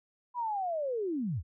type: linear sweep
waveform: sine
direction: down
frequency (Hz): 998 to 60.6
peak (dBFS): -30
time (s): 0.34-1.43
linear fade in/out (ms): 50
effects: none